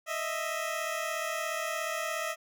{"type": "tone pair together", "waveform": "15% pulse", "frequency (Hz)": [622.3, 659.3], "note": ["D#5", "E5"], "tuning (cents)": [0, 0], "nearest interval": "minor second", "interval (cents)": 100, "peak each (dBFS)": -28, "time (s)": [0.06, 2.36], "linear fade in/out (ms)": 50, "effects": []}